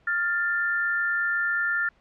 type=tone pair together; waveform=sine; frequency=1403 / 1774.8 Hz; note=F6 / A6; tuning=+8 / +14 cents; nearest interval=major third; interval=406 cents; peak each=-25 dBFS; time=0.07-1.89 s; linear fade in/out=5 ms; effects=pink hiss -62 dBFS RMS until 2 s + low-pass 3000 Hz 12 dB/octave